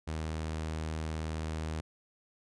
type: tone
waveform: sawtooth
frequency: 78.9 Hz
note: D#2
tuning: 25 cents sharp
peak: -30 dBFS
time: 0.07-1.81 s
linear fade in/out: 10 ms
effects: resampled to 22050 Hz